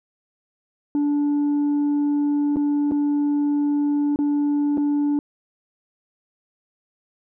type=tone with dropouts; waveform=sine; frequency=290.7 Hz; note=D4; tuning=18 cents flat; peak=-15 dBFS; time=0.95-5.19 s; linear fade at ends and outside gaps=1 ms; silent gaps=2.56-2.568 / 2.912-2.919 / 4.16-4.189 / 4.773-4.779 s; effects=tanh soft clip ceiling -17 dBFS